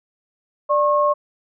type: tone pair together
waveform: sine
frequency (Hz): 590 / 1085.2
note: D5 / C#6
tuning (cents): +8 / -37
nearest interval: major seventh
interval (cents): 1055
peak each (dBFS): -17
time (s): 0.69-1.14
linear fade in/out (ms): 20
effects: none